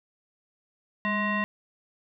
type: tone with frequency modulation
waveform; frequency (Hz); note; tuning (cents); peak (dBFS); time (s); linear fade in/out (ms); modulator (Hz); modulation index
sine; 1046.5; C6; 0; -24; 1.05-1.44; 0; 843; 1.6
effects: none